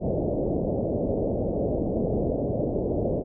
white low-pass noise, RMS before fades -26 dBFS, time 0-3.24 s, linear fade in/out 50 ms, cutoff 620 Hz, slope 48 dB/octave, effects none

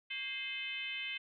sine tone with frequency modulation, 2579 Hz, E7, 39 cents flat, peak -37 dBFS, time 0.1-1.18 s, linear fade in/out 10 ms, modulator 485 Hz, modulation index 1.4, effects none

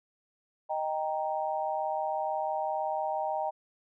sine chord, Eb major, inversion none, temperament equal with one note detuned, 622.3 / 786.3 / 932.3 Hz, Eb5 / G5 / Bb5, 0 / +5 / 0 cents, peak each -33 / -32 / -35 dBFS, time 0.69-3.51 s, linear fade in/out 20 ms, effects none

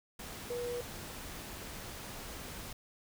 sine tone in noise, 484.1 Hz, B4, 35 cents flat, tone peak -35 dBFS, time 0.5-0.81 s, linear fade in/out 5 ms, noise pink, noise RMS -45 dBFS, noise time 0.19-2.73 s, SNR +7 dB, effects none

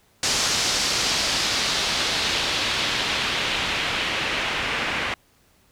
white noise with low-pass filter sweep, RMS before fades -24 dBFS, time 0.23-5.14 s, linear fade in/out 2 ms, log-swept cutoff 5900 to 2300 Hz, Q 1.5, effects pink hiss -60 dBFS RMS until 5.71 s

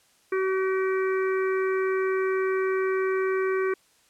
harmonic tone with a mistuned harmonic, 379.7 Hz, F#4, 45 cents sharp, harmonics 1 / 3 / 4 / 5 / 6, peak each -23 / -33 / -35 / -37 / -39 dBFS, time 0.32-3.74 s, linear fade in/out 5 ms, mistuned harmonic 6, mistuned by +27 cents, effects white hiss -62 dBFS RMS until 4.09 s + low-pass 10000 Hz 12 dB/octave

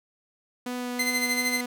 sawtooth tone with vibrato, 246.9 Hz, B3, in tune, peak -26 dBFS, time 0.66-1.66 s, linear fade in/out 5 ms, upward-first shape triangle, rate 2.8 Hz, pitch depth 9 cents each way
sawtooth tone with tremolo, 2065 Hz, C7, 23 cents flat, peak -19 dBFS, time 0.99-1.61 s, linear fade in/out 5 ms, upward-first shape sine, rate 13 Hz, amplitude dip 60%
effects none

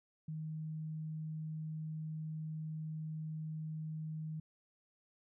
sine tone, 156.6 Hz, D#3, 11 cents sharp, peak -39 dBFS, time 0.28-4.4 s, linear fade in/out 5 ms, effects none

